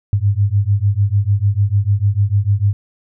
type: beating tone pair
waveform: sine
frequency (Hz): 98 / 104.7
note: G2 / G#2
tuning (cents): 0 / +15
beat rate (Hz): 6.7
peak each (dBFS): -15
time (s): 0.13-2.73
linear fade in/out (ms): 0
effects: none